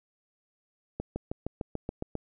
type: accelerating click train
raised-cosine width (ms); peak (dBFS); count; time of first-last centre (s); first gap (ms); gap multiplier
2; -19; 9; 1-2.153; 160; 0.97
effects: none